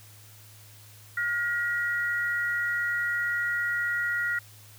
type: tone pair together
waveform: sine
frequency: 1424.4 / 1909 Hz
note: F6 / A#6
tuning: +34 / +41 cents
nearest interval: perfect fourth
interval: 507 cents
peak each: -28 dBFS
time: 1.17-4.39 s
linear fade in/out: 5 ms
effects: added 105 Hz sine -51 dBFS peak until 4.78 s + white hiss -53 dBFS RMS until 4.78 s